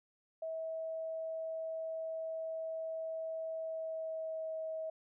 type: tone with pitch glide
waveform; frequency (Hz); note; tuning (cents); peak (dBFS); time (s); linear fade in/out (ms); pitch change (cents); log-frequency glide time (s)
sine; 646 to 639.3; E5 to D#5; -35 to +47; -37; 0.42-4.9; 5; -18; 3.57-4.56
effects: none